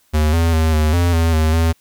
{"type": "tone with pitch steps", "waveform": "square", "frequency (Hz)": [76.6, 83.1, 79.8, 77.1, 86.9, 82.5, 78.8, 82.1], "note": ["D#2", "E2", "D#2", "D#2", "F2", "E2", "D#2", "E2"], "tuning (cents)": [-27, 15, 44, -15, -8, 2, 23, -6], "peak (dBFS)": -13, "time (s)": [0.13, 1.73], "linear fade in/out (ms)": 20, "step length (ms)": 200, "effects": ["white hiss -58 dBFS RMS until 1.8 s"]}